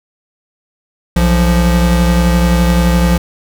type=tone pair together; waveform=square; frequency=61.59 / 173.1 Hz; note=B1 / F3; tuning=-4 / -15 cents; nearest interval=octave + tritone; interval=1789 cents; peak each=-12 dBFS; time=1.16-3.18 s; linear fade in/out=5 ms; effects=none